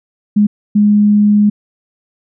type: tone bursts at uneven times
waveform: sine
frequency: 207.7 Hz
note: G#3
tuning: in tune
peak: -6 dBFS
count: 2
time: 0.36-0.47 / 0.75-1.5 s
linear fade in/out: 10 ms
effects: none